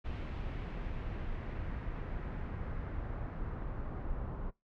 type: noise with low-pass filter sweep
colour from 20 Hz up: brown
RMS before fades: -39 dBFS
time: 0.04-4.51 s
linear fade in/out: 20 ms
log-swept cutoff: 2900 to 1200 Hz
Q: 1.3
effects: noise-tail reverb RT60 0.2 s tail -21 dB re dry